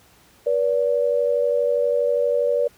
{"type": "tone pair together", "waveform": "sine", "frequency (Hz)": [483.6, 576], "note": ["B4", "D5"], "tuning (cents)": [-36, -34], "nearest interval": "minor third", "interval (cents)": 302, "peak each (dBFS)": -20, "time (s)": [0.46, 2.68], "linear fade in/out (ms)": 10, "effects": ["pink hiss -54 dBFS RMS until 2.77 s", "high-pass 60 Hz 12 dB/octave"]}